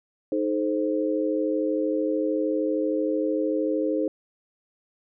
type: chord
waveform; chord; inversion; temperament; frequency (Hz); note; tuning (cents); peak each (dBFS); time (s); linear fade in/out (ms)
sine; A diminished; second; equal with one note detuned; 311.1 / 430.2 / 523.3; Eb4 / A4 / C5; 0 / -39 / 0; -25 / -28 / -27; 0.32-4.08; 2
effects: none